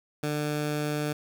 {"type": "tone", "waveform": "15% pulse", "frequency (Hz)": 149.2, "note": "D3", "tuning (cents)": 28, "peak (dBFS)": -21, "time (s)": [0.23, 1.13], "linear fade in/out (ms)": 5, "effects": []}